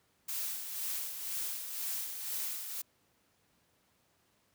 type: noise with tremolo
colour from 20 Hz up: blue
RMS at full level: -36 dBFS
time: 0.28-2.82 s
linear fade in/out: 10 ms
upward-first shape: sine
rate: 2 Hz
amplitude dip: 50%
effects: pink hiss -72 dBFS RMS until 4.54 s + high-pass 80 Hz 12 dB/octave